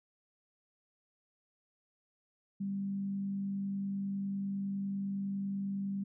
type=tone with frequency modulation; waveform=sine; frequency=197.1 Hz; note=G3; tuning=10 cents sharp; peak=-33 dBFS; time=2.6-6.04 s; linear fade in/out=10 ms; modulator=49.9 Hz; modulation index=0.21; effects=none